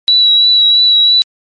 sine tone with vibrato, 3916 Hz, B7, 15 cents flat, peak -5 dBFS, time 0.08-1.22 s, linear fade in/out 0 ms, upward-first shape triangle, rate 3 Hz, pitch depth 24 cents each way, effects MP3 48 kbps

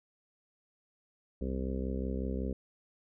harmonic tone, 65.4 Hz, C2, in tune, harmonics 1 / 2 / 3 / 4 / 5 / 6 / 7 / 8 / 9, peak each -35 / -46 / -38 / -40 / -51 / -42 / -44 / -45 / -55 dBFS, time 1.41-2.53 s, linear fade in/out 5 ms, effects none

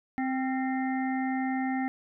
harmonic tone with a mistuned harmonic, 261.6 Hz, C4, in tune, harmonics 1 / 3 / 5 / 7 / 8, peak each -28 / -33 / -46 / -39 / -42 dBFS, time 0.18-1.88 s, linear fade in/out 0 ms, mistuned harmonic 5, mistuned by +70 cents, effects none

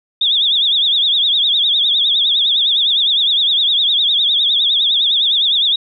sine tone with vibrato, 3520 Hz, A7, in tune, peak -11 dBFS, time 0.21-5.76 s, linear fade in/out 5 ms, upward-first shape triangle, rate 9.8 Hz, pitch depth 160 cents each way, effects none

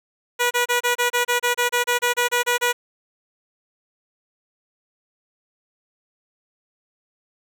10% pulse tone bursts, 485.5 Hz, B4, 30 cents flat, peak -9 dBFS, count 16, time 0.39-2.73 s, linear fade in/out 20 ms, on 120 ms, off 28 ms, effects none

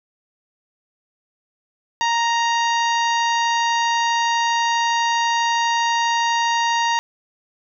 harmonic tone with a mistuned harmonic, 932.3 Hz, A#5, in tune, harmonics 1 / 2 / 3 / 4 / 5 / 6 / 7, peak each -18 / -24 / -28 / -30 / -32 / -34 / -35 dBFS, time 2.01-6.99 s, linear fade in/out 0 ms, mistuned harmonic 6, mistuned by +49 cents, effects none

